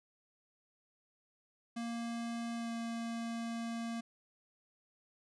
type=tone with pitch glide; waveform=square; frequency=233.1 to 231 Hz; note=A#3 to A#3; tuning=0 to -16 cents; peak=-38 dBFS; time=1.76-4.01 s; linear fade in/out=10 ms; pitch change=-16 cents; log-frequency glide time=2.56-2.71 s; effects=resampled to 22050 Hz